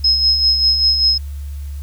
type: tone with tremolo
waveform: sine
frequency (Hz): 5140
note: E8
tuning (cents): -45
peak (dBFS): -9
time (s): 0.04-1.18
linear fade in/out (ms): 5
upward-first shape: sine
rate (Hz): 5.1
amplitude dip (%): 50
effects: added 71 Hz sine -24 dBFS peak until 1.82 s + white hiss -48 dBFS RMS until 1.82 s